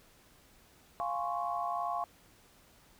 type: chord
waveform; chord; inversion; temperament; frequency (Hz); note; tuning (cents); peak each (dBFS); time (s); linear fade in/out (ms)
sine; Db major seventh; first; equal; 698.5 / 830.6 / 1046.5 / 1108.7; F5 / Ab5 / C6 / Db6; 0 / 0 / 0 / 0; -35 / -39 / -40 / -37; 1-2.04; 0
effects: pink hiss -62 dBFS RMS until 2.99 s